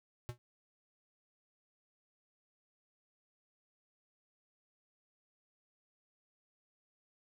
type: tone with exponential decay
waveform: square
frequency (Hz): 121.1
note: B2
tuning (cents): -34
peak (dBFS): -35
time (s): 0.29-0.38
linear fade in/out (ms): 0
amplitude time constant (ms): 19
effects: none